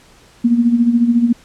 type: tone with tremolo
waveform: sine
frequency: 236.4 Hz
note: A#3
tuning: 24 cents sharp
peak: -7 dBFS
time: 0.44-1.33 s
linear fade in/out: 10 ms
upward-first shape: sine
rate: 14 Hz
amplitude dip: 65%
effects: pink hiss -47 dBFS RMS until 1.44 s + low-pass 9000 Hz 12 dB/octave